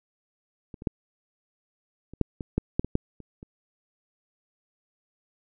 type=clicks; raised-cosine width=3 ms; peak=-27 / -27 / -11 / -29 / -8 / -20 / -10 / -9 / -18 / -9 / -30 / -29 dBFS; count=12; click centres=0.742 / 0.821 / 0.872 / 2.136 / 2.213 / 2.408 / 2.58 / 2.795 / 2.846 / 2.954 / 3.203 / 3.429 s; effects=none

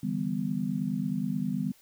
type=chord; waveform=sine; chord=E minor seventh; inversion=third; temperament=just; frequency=148.33 / 164.81 / 197.78 / 247.2 Hz; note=D3 / E3 / G3 / B3; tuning=+18 / 0 / +16 / +2 cents; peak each=-36 / -35 / -31 / -32 dBFS; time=0.03-1.72 s; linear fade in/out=5 ms; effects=white hiss -60 dBFS RMS until 1.81 s

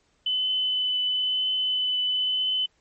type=tone with vibrato; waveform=sine; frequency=3016 Hz; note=F#7; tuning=32 cents sharp; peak=-22 dBFS; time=0.26-2.66 s; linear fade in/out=5 ms; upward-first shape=triangle; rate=1 Hz; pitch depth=10 cents each way; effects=pink hiss -67 dBFS RMS until 2.8 s + MP3 32 kbps

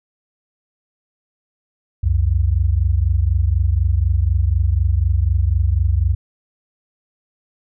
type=tone pair together; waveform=sine; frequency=65.5 / 89.54 Hz; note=C2 / F2; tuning=+2 / +44 cents; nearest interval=perfect fourth; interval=542 cents; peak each=-16 dBFS; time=2.03-6.15 s; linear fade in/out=10 ms; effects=none

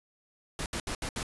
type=noise bursts at uneven times; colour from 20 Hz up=pink; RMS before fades=-34 dBFS; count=5; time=0.59-0.66 / 0.73-0.8 / 0.87-0.95 / 1.02-1.09 / 1.16-1.23 s; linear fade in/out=2 ms; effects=resampled to 24000 Hz

